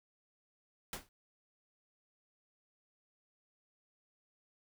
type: noise with exponential decay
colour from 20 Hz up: pink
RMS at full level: -36 dBFS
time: 0.93-1.09 s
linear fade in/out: 1 ms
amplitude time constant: 33 ms
effects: none